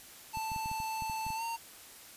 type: tone with pitch glide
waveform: square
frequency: 883 to 918.9 Hz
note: A5 to A#5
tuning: +6 to -25 cents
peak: -35 dBFS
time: 0.33-1.57 s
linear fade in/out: 20 ms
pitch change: +69 cents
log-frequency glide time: 1.35-1.43 s
type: clicks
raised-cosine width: 5 ms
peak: -32 dBFS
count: 10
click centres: 0.372 / 0.518 / 0.562 / 0.659 / 0.715 / 0.802 / 1.022 / 1.098 / 1.266 / 1.304 s
effects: white hiss -52 dBFS RMS until 2.16 s + resampled to 32000 Hz